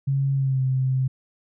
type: tone with pitch glide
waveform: sine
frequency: 137.2 to 130.85 Hz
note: C#3 to C3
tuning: -17 to 0 cents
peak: -19 dBFS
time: 0.07-1.08 s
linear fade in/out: 10 ms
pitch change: -83 cents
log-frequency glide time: 0.34-0.62 s
effects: none